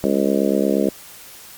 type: harmonic tone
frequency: 68.6 Hz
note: C#2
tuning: 17 cents flat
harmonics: 3 / 4 / 5 / 6 / 7 / 8 / 9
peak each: -21 / -22 / -23 / -24 / -24 / -25 / -26 dBFS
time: 0.04-0.89 s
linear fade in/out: 0 ms
effects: white hiss -41 dBFS RMS until 1.57 s + Opus 48 kbps

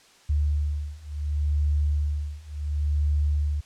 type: beating tone pair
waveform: sine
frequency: 73.42 / 74.12 Hz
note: D2 / D2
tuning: 0 / +17 cents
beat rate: 0.7 Hz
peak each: -26 / -25 dBFS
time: 0.29-3.61 s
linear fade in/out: 10 ms
effects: white hiss -55 dBFS RMS until 3.65 s + low-pass 7000 Hz 12 dB/octave

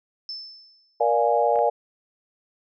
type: tone with exponential decay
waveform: sine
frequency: 5274 Hz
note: E8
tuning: in tune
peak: -29 dBFS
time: 0.29-1.03 s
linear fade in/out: 1 ms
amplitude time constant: 160 ms
type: chord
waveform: sine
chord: Bb dominant seventh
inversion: none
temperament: equal with one note detuned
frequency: 472.4 / 587.3 / 698.5 / 830.6 Hz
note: Bb4 / D5 / F5 / Ab5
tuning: +23 / 0 / 0 / 0 cents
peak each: -23 dBFS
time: 1-1.7 s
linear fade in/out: 10 ms
type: clicks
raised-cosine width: 0.5 ms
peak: -27 dBFS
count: 2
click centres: 1.558 / 1.589 s
effects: none

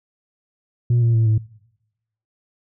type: tone with pitch steps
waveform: sine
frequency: 120 / 116.31 / 112.74 / 109.28 Hz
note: B2 / A#2 / A2 / A2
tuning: -49 / -3 / +43 / -11 cents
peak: -11 dBFS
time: 0.9-1.38 s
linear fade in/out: 5 ms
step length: 120 ms
effects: noise-tail reverb RT60 0.9 s tail -24 dB re dry + tanh soft clip ceiling -12 dBFS

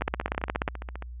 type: two click trains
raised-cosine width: 0.5 ms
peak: -10 / -22 dBFS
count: 12 / 16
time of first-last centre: 0.02-0.679 / 0.01-1.024 s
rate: 16.7 / 14.8 Hz
effects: added 60 Hz sine -37 dBFS peak until 1.2 s + resampled to 8000 Hz

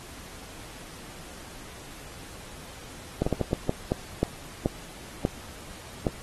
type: slowing click train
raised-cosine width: 2 ms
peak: -10 dBFS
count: 11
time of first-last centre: 3.22-6.068 s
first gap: 45 ms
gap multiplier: 1.38
effects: pink hiss -45 dBFS RMS until 6.22 s + AAC 32 kbps

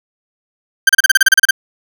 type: tone bursts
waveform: 40% pulse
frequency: 1568 Hz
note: G6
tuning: in tune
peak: -3 dBFS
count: 12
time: 0.87-1.509 s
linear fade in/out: 5 ms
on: 23 ms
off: 33 ms
effects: none

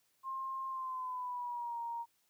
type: tone with pitch glide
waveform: sine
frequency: 1062 to 935.3 Hz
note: C6 to A#5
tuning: +25 to +6 cents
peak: -37 dBFS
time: 0.23-2.06 s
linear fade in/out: 50 ms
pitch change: -219 cents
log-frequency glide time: 0.68-1.79 s
effects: white hiss -75 dBFS RMS until 2.29 s + high-pass 60 Hz 12 dB/octave

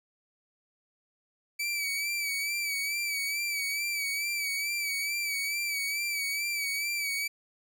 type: tone with vibrato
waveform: sawtooth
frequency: 2298 Hz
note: D7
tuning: 38 cents flat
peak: -26 dBFS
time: 1.59-7.28 s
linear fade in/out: 10 ms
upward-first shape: sine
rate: 2.3 Hz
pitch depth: 49 cents each way
effects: none

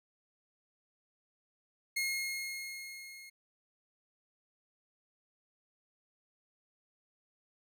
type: tone with level ramp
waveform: sawtooth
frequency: 2152 Hz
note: C7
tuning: 48 cents sharp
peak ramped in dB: -27 to -46 dBFS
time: 1.96-3.3 s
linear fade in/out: 10 ms
effects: none

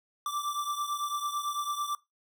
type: beating tone pair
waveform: square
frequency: 1170 / 1179 Hz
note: D6 / D6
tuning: -7 / +6 cents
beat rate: 9 Hz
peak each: -33 / -37 dBFS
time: 0.26-1.95 s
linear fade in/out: 2 ms
effects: noise-tail reverb RT60 0.2 s tail -20 dB re dry

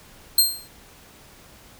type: tone with exponential decay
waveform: 15% pulse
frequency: 4186 Hz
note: C8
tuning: in tune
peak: -4 dBFS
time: 0.38-0.68 s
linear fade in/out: 5 ms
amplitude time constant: 65 ms
effects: pink hiss -49 dBFS RMS until 1.79 s

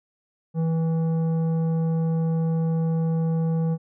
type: tone with tanh clipping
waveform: sine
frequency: 163 Hz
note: E3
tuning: 19 cents flat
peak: -22 dBFS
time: 0.54-3.78 s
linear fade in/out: 50 ms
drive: 10 dB
effects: none

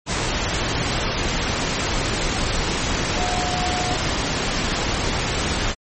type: tone in noise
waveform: sine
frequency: 724 Hz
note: F#5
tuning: 38 cents flat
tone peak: -25 dBFS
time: 3.15-3.98 s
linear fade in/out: 50 ms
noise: pink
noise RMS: -22 dBFS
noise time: 0.06-5.75 s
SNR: -6 dB
effects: MP3 32 kbps

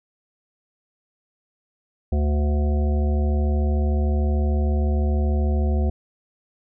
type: harmonic tone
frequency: 73.42 Hz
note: D2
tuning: in tune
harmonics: 1 / 3 / 5 / 7 / 9 / 10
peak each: -18 / -28 / -32 / -35 / -37 / -38 dBFS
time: 2.12-5.9 s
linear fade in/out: 5 ms
effects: none

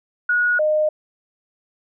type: tone pair in turn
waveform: sine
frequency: 1454 / 613.1 Hz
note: F#6 / D#5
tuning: -31 / -26 cents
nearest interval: octave + minor third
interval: 1495 cents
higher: first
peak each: -15 dBFS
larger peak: neither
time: 0.29-0.59 / 0.59-0.89 s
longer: neither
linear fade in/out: 5 ms
effects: none

